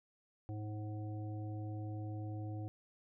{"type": "harmonic tone", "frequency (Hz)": 106.1, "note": "G#2", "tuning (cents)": 38, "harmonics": [1, 3, 5, 7], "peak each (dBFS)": [-40, -47, -55, -54], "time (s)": [0.49, 2.68], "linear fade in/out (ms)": 0, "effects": []}